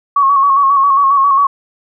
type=tone with vibrato; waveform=sine; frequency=1108.7 Hz; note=C#6; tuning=in tune; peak=-7 dBFS; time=0.16-1.47 s; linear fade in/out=5 ms; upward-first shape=square; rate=7.4 Hz; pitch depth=39 cents each way; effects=none